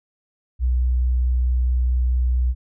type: tone with vibrato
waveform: sine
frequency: 62.1 Hz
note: B1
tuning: 10 cents sharp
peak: -16 dBFS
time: 0.59-2.55 s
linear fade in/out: 50 ms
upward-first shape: triangle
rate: 4.6 Hz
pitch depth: 8 cents each way
effects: none